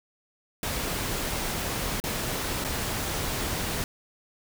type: noise with dropouts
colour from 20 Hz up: pink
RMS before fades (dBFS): -30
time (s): 0.63-3.84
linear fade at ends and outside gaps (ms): 1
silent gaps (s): 2.001-2.039 / 2.641-2.647
effects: none